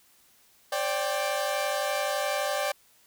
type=chord; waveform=sawtooth; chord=C suspended second; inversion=none; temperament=equal with one note detuned; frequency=535.5 / 587.3 / 784 Hz; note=C5 / D5 / G5; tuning=+40 / 0 / 0 cents; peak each=-30 / -25 / -28 dBFS; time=0.72-2.72 s; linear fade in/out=5 ms; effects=white hiss -61 dBFS RMS until 3.06 s